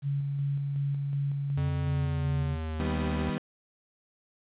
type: tone with tremolo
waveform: sine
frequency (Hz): 140.6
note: C#3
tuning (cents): +25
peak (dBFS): -26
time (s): 0.02-2.58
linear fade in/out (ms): 50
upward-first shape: square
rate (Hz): 2.7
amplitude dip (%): 25
type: tone with pitch glide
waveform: square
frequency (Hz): 86.2 to 77.24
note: F2 to D#2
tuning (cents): -22 to -12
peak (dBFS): -32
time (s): 1.57-3.3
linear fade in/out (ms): 5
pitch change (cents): -190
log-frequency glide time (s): 1.81-2.93
type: chord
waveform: 35% pulse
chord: Eb augmented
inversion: none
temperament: equal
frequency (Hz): 155.56 / 196 / 246.9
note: Eb3 / G3 / B3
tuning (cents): 0 / 0 / 0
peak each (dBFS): -32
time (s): 2.8-3.38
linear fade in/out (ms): 0
effects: resampled to 8000 Hz + 10-bit